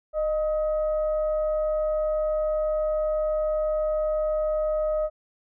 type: tone with frequency modulation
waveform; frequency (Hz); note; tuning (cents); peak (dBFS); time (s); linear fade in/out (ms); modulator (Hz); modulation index
sine; 616; D#5; -17; -22; 0.13-5.1; 50; 650; 0.34
effects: none